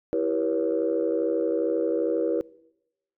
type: chord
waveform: sine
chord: C# half-diminished seventh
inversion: first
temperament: equal with one note detuned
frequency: 329.6 / 392 / 481.8 / 554.4 Hz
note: E4 / G4 / B4 / C#5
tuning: 0 / 0 / -43 / 0 cents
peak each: -27 / -29 / -25 / -29 dBFS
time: 0.13-2.41 s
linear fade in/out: 0 ms
effects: noise-tail reverb RT60 0.9 s tail -23 dB re dry + tanh soft clip ceiling -14 dBFS